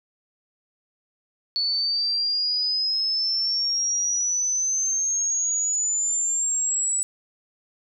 sine exponential sweep, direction up, 4435 to 7902 Hz, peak -21 dBFS, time 1.56-7.03 s, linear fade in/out 0 ms, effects none

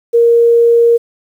sine tone, 468 Hz, A#4, 7 cents sharp, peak -5 dBFS, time 0.13-0.98 s, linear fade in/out 20 ms, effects 7-bit

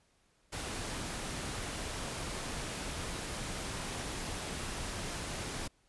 pink noise, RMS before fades -39 dBFS, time 0.52-5.68 s, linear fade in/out 10 ms, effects pink hiss -71 dBFS RMS until 5.88 s + resampled to 24000 Hz

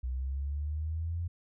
sine linear sweep, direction up, 61.74 to 87 Hz, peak -31 dBFS, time 0.03-1.28 s, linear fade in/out 10 ms, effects none

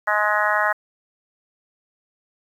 harmonic tone, 210.1 Hz, G#3, 20 cents sharp, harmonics 3 / 4 / 5 / 6 / 7 / 8 / 9, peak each -25 / -25 / -25 / -25 / -25 / -25 / -25 dBFS, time 0.07-0.73 s, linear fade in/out 10 ms, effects 8-bit

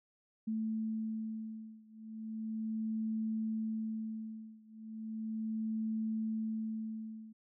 sine beating tone pair, 220 / 220.36 Hz, A3 / A3, 0 / +3 cents, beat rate 0.36 Hz, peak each -38 / -39 dBFS, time 0.47-7.33 s, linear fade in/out 10 ms, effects none

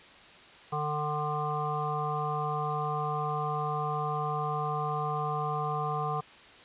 harmonic tone, 150 Hz, D3, 37 cents sharp, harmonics 1 / 3 / 5 / 7 / 8, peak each -34 / -37 / -34 / -35 / -36 dBFS, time 0.72-6.21 s, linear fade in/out 10 ms, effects white hiss -52 dBFS RMS until 6.64 s + resampled to 8000 Hz

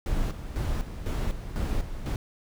brown noise with tremolo, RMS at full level -27 dBFS, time 0.06-2.16 s, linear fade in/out 2 ms, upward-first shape square, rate 2 Hz, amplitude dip 65%, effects none

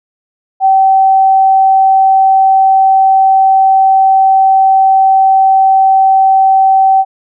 sine tone, 770 Hz, G5, 31 cents flat, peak -4 dBFS, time 0.6-7.05 s, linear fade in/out 50 ms, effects none

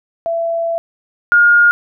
sine tone pair in turn, 669 / 1422.5 Hz, E5 / F6, +25 / +31 cents, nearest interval octave + minor second, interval 1306 cents, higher second, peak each -15 / -6 dBFS, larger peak second, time 0.26-0.78 / 1.32-1.71 s, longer first, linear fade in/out 0 ms, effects none

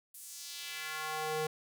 square tone with high-pass filter sweep, 155.56 Hz, D#3, in tune, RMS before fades -39 dBFS, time 0.14-1.47 s, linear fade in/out 5 ms, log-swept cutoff 11000 to 360 Hz, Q 1.4, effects none

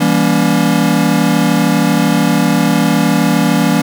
square chord, E diminished seventh, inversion none, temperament just, 164.81 / 197.78 / 237.3 / 284.8 Hz, E3 / G3 / Bb3 / Db4, 0 / +16 / +31 / +47 cents, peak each -16 dBFS, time 0-3.82 s, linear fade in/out 10 ms, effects none

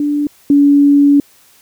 sine tone pair in turn, 292.1 / 285.1 Hz, D4 / C#4, -9 / +49 cents, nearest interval unison, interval 42 cents, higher first, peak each -12 / -5 dBFS, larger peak second, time 0-0.27 / 0.5-1.2 s, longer second, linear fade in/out 2 ms, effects white hiss -48 dBFS RMS until 1.61 s

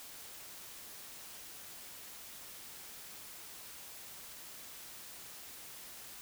silence, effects white hiss -50 dBFS RMS until 6.21 s

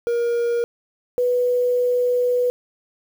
triangle / sine tone pair in turn, 472.9 / 492.7 Hz, A#4 / B4, +25 / -4 cents, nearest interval minor second, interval 71 cents, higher second, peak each -16 dBFS, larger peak neither, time 0.07-0.64 / 1.18-2.5 s, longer second, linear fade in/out 0 ms, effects 7-bit

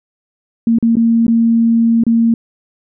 sine tone with dropouts, 229.9 Hz, A#3, 24 cents flat, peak -8 dBFS, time 0.67-2.34 s, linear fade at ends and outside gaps 2 ms, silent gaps 0.786-0.826 / 0.955-0.968 / 1.267-1.28 / 2.037-2.066 s, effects none

